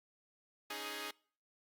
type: chord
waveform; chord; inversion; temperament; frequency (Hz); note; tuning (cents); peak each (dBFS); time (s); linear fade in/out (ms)
5% pulse; C# suspended second; none; equal with one note detuned; 277.2 / 311.1 / 416.7; C#4 / D#4 / G#4; 0 / 0 / +6; -38 / -35 / -32; 0.7-1.11; 5
effects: noise-tail reverb RT60 0.5 s tail -25 dB re dry + Opus 48 kbps